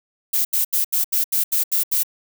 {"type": "noise bursts", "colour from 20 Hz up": "violet", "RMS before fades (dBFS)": -19, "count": 9, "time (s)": [0.33, 2.034], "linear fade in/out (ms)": 10, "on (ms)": 120, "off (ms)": 78, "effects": []}